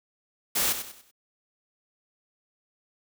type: noise with echo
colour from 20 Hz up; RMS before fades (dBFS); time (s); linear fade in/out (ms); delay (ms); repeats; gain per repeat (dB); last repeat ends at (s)
white; -25; 0.55-0.73; 10; 96; 4; -9; 1.114
effects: none